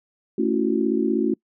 sine chord, F# minor seventh, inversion first, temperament just, 222 / 277.5 / 333 / 370 Hz, A3 / C#4 / E4 / F#4, +16 / +2 / +18 / 0 cents, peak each -24 dBFS, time 0.38-1.34 s, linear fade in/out 5 ms, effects noise-tail reverb RT60 0.1 s tail -26 dB re dry

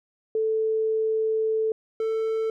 sine / triangle tone pair in turn, 440 / 443.8 Hz, A4 / A4, 0 / +15 cents, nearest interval unison, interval 15 cents, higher second, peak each -21 dBFS, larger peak neither, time 0.35-1.72 / 2-2.5 s, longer first, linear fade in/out 2 ms, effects none

